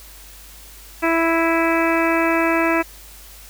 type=harmonic tone with a mistuned harmonic; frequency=330.3 Hz; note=E4; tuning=4 cents sharp; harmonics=1 / 2 / 3 / 4 / 5 / 6 / 7 / 8; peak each=-19 / -22 / -24 / -25 / -26 / -27 / -27 / -28 dBFS; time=1.02-2.83 s; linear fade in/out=20 ms; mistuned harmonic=8; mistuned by=-28 cents; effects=added 50 Hz sine -43 dBFS peak until 3.49 s + white hiss -43 dBFS RMS until 3.49 s